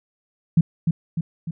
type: tone with echo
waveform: sine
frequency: 164.81 Hz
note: E3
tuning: in tune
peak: -10 dBFS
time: 0.57-0.61 s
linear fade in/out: 5 ms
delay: 300 ms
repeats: 3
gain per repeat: -5 dB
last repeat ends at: 1.51 s
effects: none